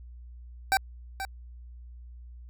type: tone with echo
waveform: 25% pulse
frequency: 775 Hz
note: G5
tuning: 20 cents flat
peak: -17 dBFS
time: 0.72-0.77 s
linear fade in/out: 0 ms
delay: 480 ms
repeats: 1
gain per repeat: -11 dB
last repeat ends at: 1.25 s
effects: added 60 Hz sine -43 dBFS peak until 2.49 s